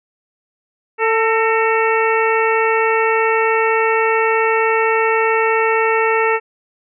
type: harmonic tone with a mistuned harmonic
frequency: 446.1 Hz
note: A4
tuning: 24 cents sharp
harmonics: 1 / 2 / 3 / 4 / 5 / 6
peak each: -16 / -19 / -21 / -22 / -23 / -24 dBFS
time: 0.98-6.4 s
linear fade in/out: 50 ms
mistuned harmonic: 4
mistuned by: +49 cents
effects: none